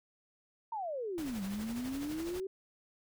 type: exponential two-way sweep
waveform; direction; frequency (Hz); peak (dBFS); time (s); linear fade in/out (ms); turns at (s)
sine; down then up; 943 to 189.6 to 390.9; -35; 0.72-2.47; 5; 1.43
type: noise with tremolo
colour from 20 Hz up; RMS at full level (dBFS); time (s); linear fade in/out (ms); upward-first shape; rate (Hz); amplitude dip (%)
pink; -45; 1.18-2.4; 0; sine; 12; 50
effects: none